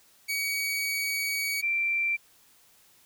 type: tone pair in turn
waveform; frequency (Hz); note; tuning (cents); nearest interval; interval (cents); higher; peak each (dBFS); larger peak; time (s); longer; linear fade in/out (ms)
sawtooth / sine; 2258 / 2352; C#7 / D7; +31 / +2; minor second; 71; second; -24; neither; 0.28-1.62 / 1.62-2.17; first; 20
effects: white hiss -60 dBFS RMS until 3.05 s